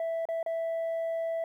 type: tone with dropouts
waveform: sine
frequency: 659.3 Hz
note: E5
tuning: in tune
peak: -26 dBFS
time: 0-1.44 s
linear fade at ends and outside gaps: 2 ms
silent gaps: 0.254-0.287 / 0.429-0.462 s
effects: tanh soft clip ceiling -28 dBFS + 11-bit